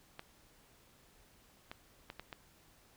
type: clicks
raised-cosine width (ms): 0.3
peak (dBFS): -28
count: 5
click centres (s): 0.194 / 1.715 / 2.101 / 2.196 / 2.328
effects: pink hiss -65 dBFS RMS until 2.96 s